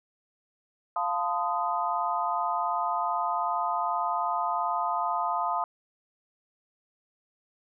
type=chord; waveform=sine; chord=F dominant seventh; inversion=none; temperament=equal with one note detuned; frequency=698.5 / 880 / 1022.6 / 1244.5 Hz; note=F5 / A5 / C6 / Eb6; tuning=0 / 0 / -40 / 0 cents; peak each=-31 dBFS; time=0.96-5.64 s; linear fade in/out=2 ms; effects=none